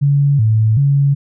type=tone with pitch steps; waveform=sine; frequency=141.9 / 109.7 / 140.5 Hz; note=C#3 / A2 / C#3; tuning=+41 / -5 / +24 cents; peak=-9 dBFS; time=0.01-1.15 s; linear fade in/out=20 ms; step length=380 ms; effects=none